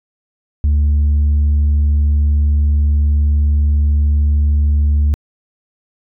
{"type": "tone", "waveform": "sine", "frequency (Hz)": 73.42, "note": "D2", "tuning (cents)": 0, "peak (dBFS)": -7, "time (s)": [0.64, 5.14], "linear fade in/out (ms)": 0, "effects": ["tanh soft clip ceiling -9 dBFS"]}